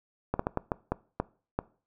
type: slowing click train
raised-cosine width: 1 ms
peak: -13 dBFS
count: 8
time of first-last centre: 0.34-1.59 s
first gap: 54 ms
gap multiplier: 1.39
effects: noise-tail reverb RT60 0.4 s tail -21 dB re dry